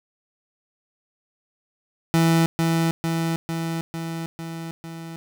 30% pulse tone with echo, 164.81 Hz, E3, in tune, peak -13 dBFS, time 2.14-2.46 s, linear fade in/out 0 ms, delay 450 ms, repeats 6, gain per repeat -3 dB, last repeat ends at 5.16 s, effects none

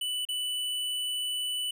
square tone with dropouts, 2978 Hz, F#7, 11 cents sharp, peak -30 dBFS, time 0.01-1.71 s, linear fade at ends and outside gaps 5 ms, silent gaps 0.252-0.287 s, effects none

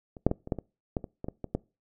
clicks, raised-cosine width 2 ms, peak -30 / -7 / -14 / -26 / -13 / -22 / -15 / -24 / -22 / -20 / -21 / -14 dBFS, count 12, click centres 0.168 / 0.266 / 0.314 / 0.474 / 0.522 / 0.587 / 0.968 / 1.042 / 1.244 / 1.285 / 1.443 / 1.55 s, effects noise-tail reverb RT60 0.3 s tail -23 dB re dry

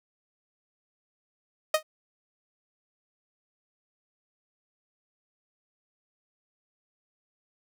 sawtooth tone with exponential decay, 622.3 Hz, D#5, in tune, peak -13 dBFS, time 1.74-1.83 s, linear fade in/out 5 ms, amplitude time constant 18 ms, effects none

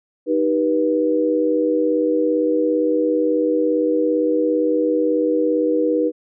sine chord, Eb augmented, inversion none, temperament just, 311.1 / 388.9 / 486.1 Hz, Eb4 / G4 / B4, 0 / -14 / -28 cents, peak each -19 / -24 / -18 dBFS, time 0.26-6.12 s, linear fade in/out 50 ms, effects none

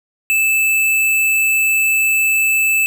square tone, 2629 Hz, E7, 5 cents flat, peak -13 dBFS, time 0.3-2.86 s, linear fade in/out 0 ms, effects none

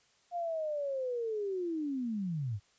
sine linear sweep, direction down, 710 to 92.5 Hz, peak -32 dBFS, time 0.31-2.6 s, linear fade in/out 50 ms, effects white hiss -68 dBFS RMS until 2.78 s + resampled to 16000 Hz

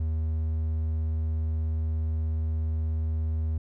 triangle tone, 79.2 Hz, D#2, 31 cents sharp, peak -23 dBFS, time 0-3.58 s, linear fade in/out 5 ms, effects none

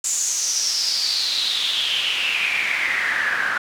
pink noise with band-pass filter sweep, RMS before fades -22 dBFS, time 0.04-3.58 s, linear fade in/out 5 ms, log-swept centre 7300 to 1500 Hz, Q 6.9, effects none

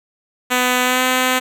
5% pulse tone with pitch glide, 250.2 to 255.5 Hz, B3 to C4, +23 to -41 cents, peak -3 dBFS, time 0.5-1.4 s, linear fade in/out 20 ms, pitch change +36 cents, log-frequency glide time 0.82-1.02 s, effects none

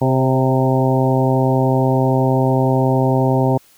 harmonic tone with a mistuned harmonic, 130.81 Hz, C3, in tune, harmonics 1 / 2 / 3 / 4 / 5 / 6 / 7, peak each -16 / -19 / -21 / -22 / -23 / -24 / -24 dBFS, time 0.01-3.58 s, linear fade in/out 10 ms, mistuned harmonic 4, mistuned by +23 cents, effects white hiss -51 dBFS RMS until 3.77 s

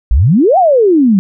sine exponential two-way sweep, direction up then down, 50.3 to 790 to 182.8 Hz, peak -5 dBFS, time 0.11-1.19 s, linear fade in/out 0 ms, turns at 0.58 s, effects none

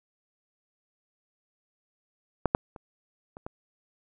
clicks, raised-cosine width 1 ms, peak -8 / -6 / -28 / -28 / -22 dBFS, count 5, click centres 2.457 / 2.549 / 2.762 / 3.369 / 3.465 s, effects none

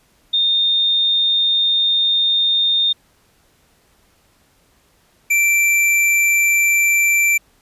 sine / square tone pair in turn, 3648 / 2345 Hz, A#7 / D7, -38 / -3 cents, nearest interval minor sixth, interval 765 cents, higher first, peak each -13 dBFS, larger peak neither, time 0.33-2.93 / 5.3-7.38 s, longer first, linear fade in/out 10 ms, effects pink hiss -57 dBFS RMS until 7.61 s + resampled to 32000 Hz

